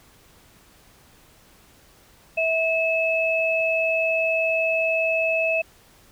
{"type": "tone pair together", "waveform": "sine", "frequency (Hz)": [650, 2595], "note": ["E5", "E7"], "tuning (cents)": [-24, -28], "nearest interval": "2 octaves", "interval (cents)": 2396, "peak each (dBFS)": -22, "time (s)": [2.37, 5.62], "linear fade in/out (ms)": 10, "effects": ["pink hiss -54 dBFS RMS until 6.11 s"]}